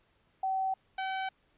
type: tone pair in turn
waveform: sine / sawtooth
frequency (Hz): 764 / 764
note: G5 / G5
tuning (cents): -45 / -45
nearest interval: unison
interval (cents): 0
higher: neither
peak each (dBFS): -28 / -28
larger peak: neither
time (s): 0.43-0.74 / 0.98-1.29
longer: neither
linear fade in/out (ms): 5
effects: pink hiss -70 dBFS RMS until 1.57 s + resampled to 8000 Hz